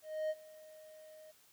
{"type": "tone with ADSR envelope", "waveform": "triangle", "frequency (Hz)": 622, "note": "D#5", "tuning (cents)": -1, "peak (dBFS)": -30, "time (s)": [0.02, 1.32], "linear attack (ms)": 280, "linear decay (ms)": 43, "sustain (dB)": -21, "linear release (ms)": 15, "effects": ["white hiss -66 dBFS RMS until 1.52 s", "high-pass 80 Hz 12 dB/octave"]}